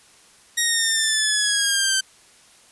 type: linear sweep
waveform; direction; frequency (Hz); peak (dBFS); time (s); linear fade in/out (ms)
10% pulse; down; 1888 to 1545; -9; 0.57-2.01; 10
effects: white hiss -52 dBFS RMS until 2.71 s + resampled to 24000 Hz